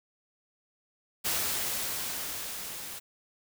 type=noise with level ramp; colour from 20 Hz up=white; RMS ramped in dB=-29 to -41 dBFS; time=1.24-3 s; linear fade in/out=20 ms; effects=none